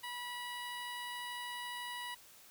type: tone with notch filter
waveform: 15% pulse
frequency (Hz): 974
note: B5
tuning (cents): -24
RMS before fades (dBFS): -43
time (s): 0.03-2.15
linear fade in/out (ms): 10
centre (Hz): 6700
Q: 1.5
effects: white hiss -59 dBFS RMS until 2.5 s